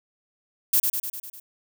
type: noise with echo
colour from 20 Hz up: violet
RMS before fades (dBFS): -19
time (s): 0.73-0.8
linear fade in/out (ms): 5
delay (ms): 100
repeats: 6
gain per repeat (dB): -4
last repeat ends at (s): 1.4
effects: none